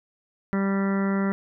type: harmonic tone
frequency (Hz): 196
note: G3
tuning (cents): 0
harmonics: 1 / 2 / 3 / 4 / 5 / 6 / 7 / 8 / 9 / 10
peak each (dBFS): -22 / -31 / -35 / -42 / -38 / -41 / -35 / -46 / -40 / -39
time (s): 0.53-1.32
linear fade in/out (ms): 0
effects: none